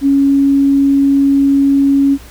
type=tone; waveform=sine; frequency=277.2 Hz; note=C#4; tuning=in tune; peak=-7 dBFS; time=0.01-2.18 s; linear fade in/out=50 ms; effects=added 60 Hz sine -36 dBFS peak until 2.3 s + pink hiss -39 dBFS RMS until 2.3 s